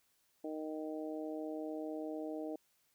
harmonic tone, 155.56 Hz, D#3, in tune, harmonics 2 / 3 / 4 / 5, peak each -41 / -45 / -45 / -52 dBFS, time 0.44-2.56 s, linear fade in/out 5 ms, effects white hiss -75 dBFS RMS until 2.94 s

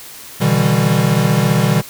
square chord, E minor seventh, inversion second, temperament equal with one note detuned, 123.47 / 146.83 / 162.08 / 196 Hz, B2 / D3 / E3 / G3, 0 / 0 / -29 / 0 cents, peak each -18 dBFS, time 0.4-1.82 s, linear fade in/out 20 ms, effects white hiss -35 dBFS RMS until 1.89 s

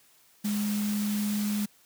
sine tone in noise, 207.9 Hz, G#3, 2 cents sharp, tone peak -26 dBFS, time 0.44-1.66 s, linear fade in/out 10 ms, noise white, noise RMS -38 dBFS, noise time 0.44-1.66 s, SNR +9 dB, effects white hiss -61 dBFS RMS until 1.85 s + high-pass 80 Hz 12 dB/octave

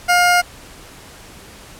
20% pulse tone, 710 Hz, F5, 28 cents sharp, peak -6 dBFS, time 0.08-0.42 s, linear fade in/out 20 ms, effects pink hiss -40 dBFS RMS until 1.79 s + low-pass 12000 Hz 12 dB/octave

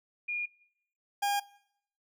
sine / 40% pulse tone pair in turn, 2427 / 809.9 Hz, D#7 / G#5, -44 / -44 cents, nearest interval octave + perfect fifth, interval 1900 cents, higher first, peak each -31 / -26 dBFS, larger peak second, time 0.28-0.46 / 1.22-1.4 s, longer neither, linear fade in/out 10 ms, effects noise-tail reverb RT60 0.7 s tail -21 dB re dry

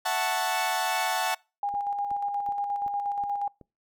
sawtooth chord, F# minor seventh, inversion third, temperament equal, 659.3 / 740 / 880 / 1108.7 Hz, E5 / F#5 / A5 / C#6, 0 / 0 / 0 / 0 cents, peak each -31 / -25 / -25 / -31 dBFS, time 0.05-1.35 s, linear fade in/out 10 ms
sine tone with tremolo, 811 Hz, G#5, 41 cents flat, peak -25 dBFS, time 1.63-3.48 s, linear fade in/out 2 ms, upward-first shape square, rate 8.4 Hz, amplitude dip 35%
click train, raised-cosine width 2 ms, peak -34 dBFS, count 6, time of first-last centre 1.74-3.613 s, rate 2.67 Hz
effects noise-tail reverb RT60 0.3 s tail -26 dB re dry

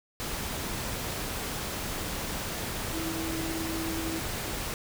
sine tone in noise, 325.4 Hz, E4, 22 cents flat, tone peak -33 dBFS, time 2.93-4.19 s, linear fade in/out 0 ms, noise pink, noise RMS -34 dBFS, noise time 0.2-4.74 s, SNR -2 dB, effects none

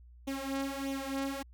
sawtooth tone with flanger, 272.6 Hz, C#4, 29 cents flat, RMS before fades -36 dBFS, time 0.27-1.43 s, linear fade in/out 10 ms, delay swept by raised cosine 0.31 to 3.71 ms, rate 1.6 Hz, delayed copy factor +0.75, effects added 60 Hz sine -52 dBFS peak until 1.53 s

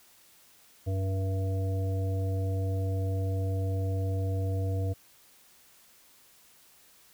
harmonic tone, 95.7 Hz, G2, 41 cents flat, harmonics 1 / 3 / 5 / 7, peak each -27 / -40 / -39 / -42 dBFS, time 0.86-4.94 s, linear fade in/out 20 ms, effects white hiss -59 dBFS RMS until 7.13 s

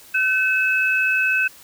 sine tone pair together, 1524 / 2588 Hz, G6 / E7, -49 / -32 cents, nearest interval major sixth, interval 917 cents, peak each -19 dBFS, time 0.14-1.48 s, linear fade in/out 10 ms, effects white hiss -46 dBFS RMS until 1.63 s

